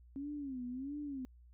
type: tone with vibrato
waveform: sine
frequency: 269.1 Hz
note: C4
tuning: 49 cents sharp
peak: -39 dBFS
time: 0.16-1.25 s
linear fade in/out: 0 ms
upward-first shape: sine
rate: 1.5 Hz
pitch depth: 160 cents each way
effects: added 60 Hz sine -57 dBFS peak until 1.53 s